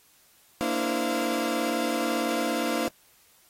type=tone cluster; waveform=35% pulse; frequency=232.2 / 289.9 / 328.6 / 516 / 695 Hz; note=A#3 / D4 / E4 / C5 / F5; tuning=-7 / -22 / -5 / -24 / -9 cents; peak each=-30 dBFS; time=0.61-2.88 s; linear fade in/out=0 ms; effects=white hiss -60 dBFS RMS until 3.49 s + AAC 48 kbps